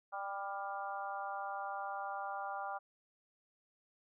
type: harmonic tone with a mistuned harmonic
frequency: 197.8 Hz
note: G3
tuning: 16 cents sharp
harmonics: 3 / 4 / 5 / 6 / 7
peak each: -48 / -41 / -48 / -45 / -47 dBFS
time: 0.12-2.79 s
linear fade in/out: 20 ms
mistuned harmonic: 7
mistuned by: +22 cents
effects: none